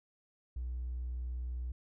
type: tone with hard clipping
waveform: sine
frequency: 61.6 Hz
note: B1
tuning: 4 cents flat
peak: -36 dBFS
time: 0.56-1.72 s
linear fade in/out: 5 ms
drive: 1 dB
effects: none